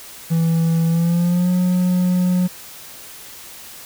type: tone with pitch glide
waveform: triangle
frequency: 164.81 to 180.77 Hz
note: E3 to F#3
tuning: 0 to -40 cents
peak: -12 dBFS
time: 0.3-2.48 s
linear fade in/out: 20 ms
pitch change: +160 cents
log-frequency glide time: 0.87-1.52 s
effects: white hiss -38 dBFS RMS until 3.85 s